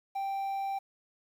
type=tone; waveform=triangle; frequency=784 Hz; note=G5; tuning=in tune; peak=-29 dBFS; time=0.15-0.79 s; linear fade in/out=10 ms; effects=10-bit